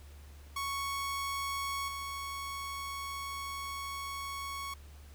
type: tone with level steps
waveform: sawtooth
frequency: 1108.7 Hz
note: C#6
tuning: in tune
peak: -30 / -34 dBFS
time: 0.56-4.74 s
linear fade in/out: 5 ms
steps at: 1.88 s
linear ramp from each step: 2 ms
effects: added 72 Hz sine -49 dBFS peak until 5.14 s + pink hiss -60 dBFS RMS until 5.14 s